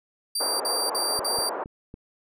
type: tone bursts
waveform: 25% pulse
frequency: 4699 Hz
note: D8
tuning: in tune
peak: -20 dBFS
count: 4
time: 0.35-1.494 s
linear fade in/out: 5 ms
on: 250 ms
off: 48 ms
type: band-pass noise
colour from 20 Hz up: pink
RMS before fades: -31 dBFS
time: 0.4-1.64 s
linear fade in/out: 5 ms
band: 420 to 1200 Hz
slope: 24 dB/octave
type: clicks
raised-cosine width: 3 ms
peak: -27 dBFS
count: 4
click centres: 1.191 / 1.387 / 1.659 / 1.941 s
effects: none